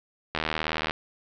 click train, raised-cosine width 0.3 ms, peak -10 dBFS, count 45, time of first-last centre 0.35-0.909 s, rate 78.7 Hz, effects low-pass 5000 Hz 12 dB/octave

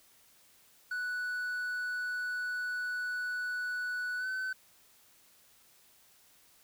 triangle tone with pitch glide, 1480 to 1520.7 Hz, F#6 to F#6, 0 to +47 cents, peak -31 dBFS, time 0.91-4.53 s, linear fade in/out 5 ms, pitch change +47 cents, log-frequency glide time 4.18-4.27 s, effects white hiss -63 dBFS RMS until 6.63 s

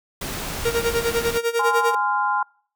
pink noise, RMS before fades -29 dBFS, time 0.21-1.38 s, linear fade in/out 5 ms
45% pulse tone with tremolo, 466.2 Hz, A#4, in tune, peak -17 dBFS, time 0.65-1.95 s, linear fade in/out 5 ms, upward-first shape sine, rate 10 Hz, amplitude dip 85%
sine chord, F minor, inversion first, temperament equal with one note detuned, 830.6 / 1031.5 / 1396.9 Hz, Ab5 / C6 / F6, 0 / -25 / 0 cents, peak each -23 / -22 / -25 dBFS, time 1.59-2.43 s, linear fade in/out 5 ms
effects noise-tail reverb RT60 0.5 s tail -26 dB re dry

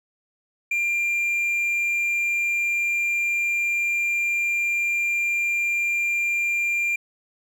triangle tone, 2387 Hz, D7, 28 cents sharp, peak -19 dBFS, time 0.71-6.96 s, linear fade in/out 5 ms, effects none

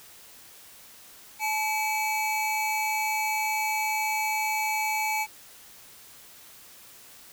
square tone pair together, 865 / 2279 Hz, A5 / C#7, -30 / +47 cents, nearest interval octave + perfect fourth, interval 1677 cents, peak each -28 / -30 dBFS, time 1.39-5.27 s, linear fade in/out 50 ms, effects white hiss -50 dBFS RMS until 7.32 s

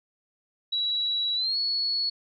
sine tone with pitch glide, 3906 to 4384 Hz, B7 to C#8, -20 to -20 cents, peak -24 dBFS, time 0.72-2.1 s, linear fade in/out 10 ms, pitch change +200 cents, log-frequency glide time 1.35-1.57 s, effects none

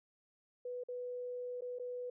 sine tone with dropouts, 493.9 Hz, B4, in tune, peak -39 dBFS, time 0.65-2.1 s, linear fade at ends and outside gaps 5 ms, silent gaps 0.837-0.885 / 1.609-1.619 / 1.787-1.796 s, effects none

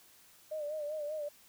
sine tone with vibrato, 603 Hz, D5, 46 cents sharp, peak -35 dBFS, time 0.51-1.29 s, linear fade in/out 10 ms, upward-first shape sine, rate 5.1 Hz, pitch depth 64 cents each way, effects white hiss -61 dBFS RMS until 1.48 s

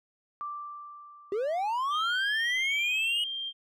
sine tone with exponential decay, 1174.7 Hz, D6, in tune, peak -32 dBFS, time 0.41-2.3 s, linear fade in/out 0 ms, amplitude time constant 410 ms
triangle linear sweep, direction up, 380 to 2929 Hz, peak -25 dBFS, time 1.32-3.24 s, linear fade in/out 2 ms
sine tone, 3181 Hz, G7, 25 cents sharp, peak -32 dBFS, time 1.9-3.53 s, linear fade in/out 50 ms
effects none

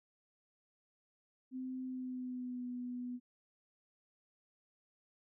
sine tone with pitch glide, 257.8 to 246.9 Hz, C4 to B3, -26 to 0 cents, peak -39 dBFS, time 1.51-3.2 s, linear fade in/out 50 ms, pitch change -74 cents, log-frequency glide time 1.84-2.67 s, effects none

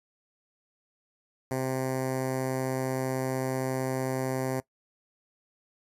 10% pulse tone with notch filter, 130.81 Hz, C3, in tune, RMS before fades -30 dBFS, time 1.51-4.6 s, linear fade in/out 2 ms, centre 3300 Hz, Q 0.7, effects noise-tail reverb RT60 0.1 s tail -20 dB re dry + resampled to 32000 Hz

